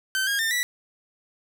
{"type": "tone with pitch steps", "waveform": "sawtooth", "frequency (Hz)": [1542, 1629, 1804, 1955], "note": ["G6", "G#6", "A6", "B6"], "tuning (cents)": [-29, -34, 43, -18], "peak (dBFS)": -19, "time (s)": [0.15, 0.63], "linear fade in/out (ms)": 0, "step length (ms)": 120, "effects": []}